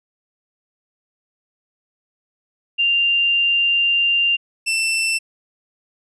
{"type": "tone pair in turn", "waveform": ["sine", "sawtooth"], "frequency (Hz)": [2788, 2674], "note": ["F7", "E7"], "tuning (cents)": [-4, 24], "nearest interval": "minor second", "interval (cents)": 72, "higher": "first", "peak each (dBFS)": -14, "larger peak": "neither", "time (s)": [[2.78, 4.37], [4.66, 5.19]], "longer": "first", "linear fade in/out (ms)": 20, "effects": ["resampled to 24000 Hz"]}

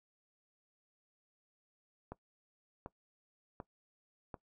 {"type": "click train", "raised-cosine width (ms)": 1, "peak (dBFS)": -29, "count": 4, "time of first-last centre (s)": [2.12, 4.342], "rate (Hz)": 1.35, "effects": ["noise-tail reverb RT60 0.1 s tail -19 dB re dry"]}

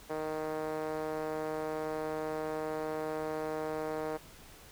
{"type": "tone with band-pass filter", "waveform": "5% pulse", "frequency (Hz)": 155.56, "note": "D#3", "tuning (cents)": 0, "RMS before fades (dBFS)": -36, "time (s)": [0.09, 4.18], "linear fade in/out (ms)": 20, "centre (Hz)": 470, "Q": 1.7, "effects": ["pink hiss -54 dBFS RMS until 4.71 s"]}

